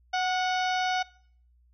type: harmonic tone with a mistuned harmonic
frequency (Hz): 740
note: F#5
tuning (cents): 0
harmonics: 1 / 2 / 3 / 4 / 5 / 6 / 7 / 8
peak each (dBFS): -26 / -32 / -36 / -38 / -40 / -42 / -43 / -44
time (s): 0.13-1.03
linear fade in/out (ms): 10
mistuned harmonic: 2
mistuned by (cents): -30
effects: noise-tail reverb RT60 0.6 s tail -23 dB re dry + added 60 Hz sine -59 dBFS peak until 1.73 s